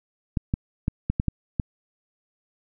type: clicks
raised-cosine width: 5 ms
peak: -10 dBFS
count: 7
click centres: 0.372 / 0.539 / 0.881 / 1.1 / 1.199 / 1.283 / 1.598 s
effects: none